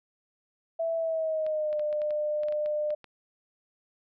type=tone with pitch glide; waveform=sine; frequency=659.3 to 601.1 Hz; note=E5 to D5; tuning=0 to +40 cents; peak=-26 dBFS; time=0.79-2.95 s; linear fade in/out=10 ms; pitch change=-160 cents; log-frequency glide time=0.96-1.78 s
type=clicks; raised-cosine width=0.3 ms; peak=-31 dBFS; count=12; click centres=1.465 / 1.729 / 1.795 / 1.928 / 2.018 / 2.107 / 2.434 / 2.485 / 2.524 / 2.66 / 2.905 / 3.043 s
effects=none